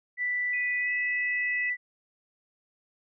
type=tone; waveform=sine; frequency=1975.5 Hz; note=B6; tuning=in tune; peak=-26 dBFS; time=0.17-1.77 s; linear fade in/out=50 ms
type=tone with pitch glide; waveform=sine; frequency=2495 to 2574 Hz; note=D#7 to E7; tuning=+4 to -42 cents; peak=-35 dBFS; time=0.53-1.7 s; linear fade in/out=5 ms; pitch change=+54 cents; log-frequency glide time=0.79-0.91 s
effects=none